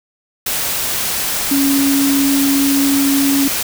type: tone in noise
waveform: sine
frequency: 277.3 Hz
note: C#4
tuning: 1 cent sharp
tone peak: -12 dBFS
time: 1.51-3.48 s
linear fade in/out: 5 ms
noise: white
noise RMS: -19 dBFS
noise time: 0.46-3.63 s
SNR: +4 dB
effects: none